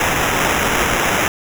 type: noise with sample-and-hold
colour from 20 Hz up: violet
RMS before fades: -17 dBFS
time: 0-1.28 s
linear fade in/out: 2 ms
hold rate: 4410 Hz
effects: none